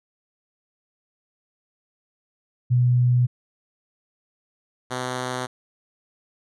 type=tone pair in turn; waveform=sine / 5% pulse; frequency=123.47 / 126.72 Hz; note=B2 / B2; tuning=0 / +45 cents; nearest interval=unison; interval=45 cents; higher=second; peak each=-15 dBFS; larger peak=neither; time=2.7-3.27 / 4.9-5.47 s; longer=neither; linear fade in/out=20 ms; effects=resampled to 24000 Hz